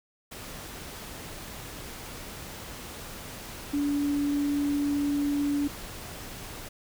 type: tone in noise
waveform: sine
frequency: 287.4 Hz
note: D4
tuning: 37 cents flat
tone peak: -24 dBFS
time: 3.73-5.68 s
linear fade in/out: 10 ms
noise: pink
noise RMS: -41 dBFS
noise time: 0.31-6.69 s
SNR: +14 dB
effects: none